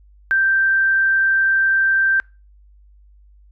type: tone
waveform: sine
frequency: 1568 Hz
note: G6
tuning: in tune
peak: -13 dBFS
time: 0.31-2.2 s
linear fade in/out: 0 ms
effects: noise-tail reverb RT60 0.3 s tail -26 dB re dry + added 50 Hz sine -46 dBFS peak until 3.51 s